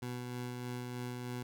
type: tone with tremolo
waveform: 20% pulse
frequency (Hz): 123.47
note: B2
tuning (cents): 0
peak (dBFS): -33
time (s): 0.02-1.43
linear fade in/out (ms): 5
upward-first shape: sine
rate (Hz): 3.2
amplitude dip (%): 25
effects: none